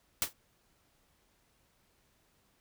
white noise with exponential decay, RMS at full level -26 dBFS, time 0.22-0.33 s, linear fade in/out 0 ms, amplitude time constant 23 ms, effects pink hiss -71 dBFS RMS until 2.6 s

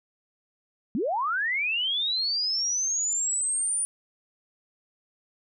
sine linear sweep, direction up, 188.1 to 9470 Hz, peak -24 dBFS, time 0.95-3.85 s, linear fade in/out 0 ms, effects none

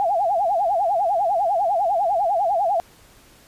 sine tone with vibrato, 740 Hz, F#5, in tune, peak -17 dBFS, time 0-2.8 s, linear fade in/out 0 ms, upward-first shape sine, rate 10 Hz, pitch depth 210 cents each way, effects pink hiss -51 dBFS RMS until 3.47 s + resampled to 32000 Hz

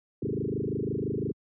sine tone with frequency modulation, 264.7 Hz, C4, 20 cents sharp, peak -27 dBFS, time 0.22-1.32 s, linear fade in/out 5 ms, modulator 25.9 Hz, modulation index 6.7, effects high-pass 80 Hz 12 dB/octave

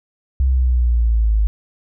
sine exponential sweep, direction down, 66.6 to 51.91 Hz, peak -12 dBFS, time 0.4-1.47 s, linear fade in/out 0 ms, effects none

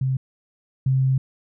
sine tone pair in turn, 131.7 / 132.2 Hz, C3 / C3, +12 / +18 cents, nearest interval unison, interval 6 cents, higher second, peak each -19 / -16 dBFS, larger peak second, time 0.01-0.17 / 0.86-1.18 s, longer second, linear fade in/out 5 ms, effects none

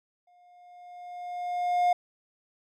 triangle tone with exponential growth, 712 Hz, F5, 33 cents sharp, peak -17 dBFS, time 0.27-1.93 s, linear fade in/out 5 ms, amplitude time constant 360 ms, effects none

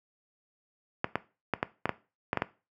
clicks, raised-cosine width 0.5 ms, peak -11 dBFS, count 9, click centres 1.044 / 1.156 / 1.537 / 1.629 / 1.856 / 1.893 / 2.331 / 2.373 / 2.421 s, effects noise-tail reverb RT60 0.3 s tail -17 dB re dry + high-pass 100 Hz 12 dB/octave

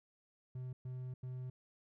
triangle tone bursts at uneven times, 127.4 Hz, C3, 46 cents flat, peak -39 dBFS, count 3, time 0.55-0.73 / 0.85-1.14 / 1.23-1.5 s, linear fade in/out 5 ms, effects none

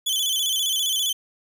sawtooth tone with vibrato, 3252 Hz, G#7, 37 cents flat, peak -18 dBFS, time 0.06-1.13 s, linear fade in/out 10 ms, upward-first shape square, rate 15 Hz, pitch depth 82 cents each way, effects none

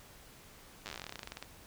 slowing click train, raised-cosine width 0.2 ms, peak -24 dBFS, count 23, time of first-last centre 0.86-1.426 s, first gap 9 ms, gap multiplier 1.09, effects pink hiss -56 dBFS RMS until 1.66 s

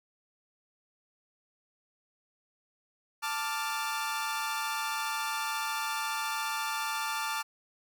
sawtooth chord, D minor, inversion second, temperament equal with one note detuned, 884.6 / 1174.7 / 1396.9 Hz, A5 / D6 / F6, +9 / 0 / 0 cents, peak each -31 / -32 / -33 dBFS, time 3.22-7.43 s, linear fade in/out 20 ms, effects none

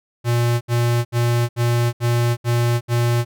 square tone bursts, 119.2 Hz, A#2, 39 cents sharp, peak -16 dBFS, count 7, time 0.24-3.25 s, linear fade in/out 50 ms, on 370 ms, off 70 ms, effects none

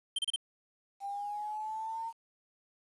square tone bursts, 3136 Hz, G7, in tune, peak -30 dBFS, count 4, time 0.16-0.361 s, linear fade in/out 5 ms, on 27 ms, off 31 ms
sine linear sweep, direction up, 792 to 917 Hz, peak -35 dBFS, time 1-2.13 s, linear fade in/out 50 ms
effects resampled to 24000 Hz + 10-bit

